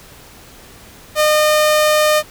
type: tone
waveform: sawtooth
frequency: 609 Hz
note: D#5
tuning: 37 cents flat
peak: -7 dBFS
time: 1.15-2.23 s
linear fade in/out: 50 ms
effects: pink hiss -41 dBFS RMS until 2.3 s